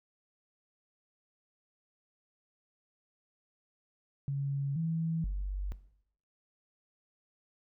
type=tone with pitch steps; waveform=sine; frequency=139.4 / 163.3 / 48.11 Hz; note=C#3 / E3 / G1; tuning=+10 / -16 / -32 cents; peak=-30 dBFS; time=4.28-5.72 s; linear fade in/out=0 ms; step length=480 ms; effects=noise-tail reverb RT60 0.7 s tail -17 dB re dry